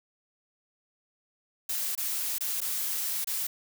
blue noise with dropouts, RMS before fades -31 dBFS, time 1.69-3.47 s, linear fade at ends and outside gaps 5 ms, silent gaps 1.952-1.976 / 2.384-2.407 / 2.606-2.615 / 3.245-3.271 s, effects none

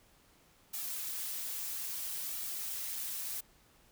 blue noise with flanger, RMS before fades -39 dBFS, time 0.73-3.41 s, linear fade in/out 10 ms, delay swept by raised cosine 1.9 to 6.5 ms, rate 0.6 Hz, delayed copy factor -0.5, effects pink hiss -65 dBFS RMS until 3.91 s

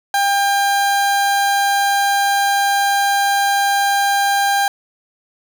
30% pulse tone, 799 Hz, G5, 33 cents sharp, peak -11 dBFS, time 0.14-4.68 s, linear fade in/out 2 ms, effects none

